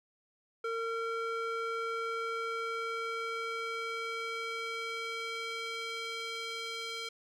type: tone with band-pass filter sweep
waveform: square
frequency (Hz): 456.5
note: A#4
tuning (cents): -36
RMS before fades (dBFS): -37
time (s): 0.64-7.09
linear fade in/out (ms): 5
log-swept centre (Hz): 1100 to 3400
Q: 1.3
effects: none